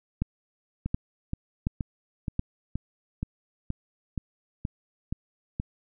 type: two click trains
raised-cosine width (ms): 5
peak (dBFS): -17 / -13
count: 11 / 4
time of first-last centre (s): 0.86-5.599 / 0.22-2.394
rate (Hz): 2.11 / 1.38
effects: none